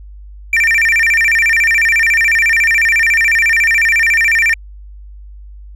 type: tone with vibrato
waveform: triangle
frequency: 2065 Hz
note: C7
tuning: 23 cents flat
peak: -7 dBFS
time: 0.53-4.54 s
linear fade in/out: 2 ms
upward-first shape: square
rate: 14 Hz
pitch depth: 220 cents each way
effects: added 50 Hz sine -31 dBFS peak until 5.75 s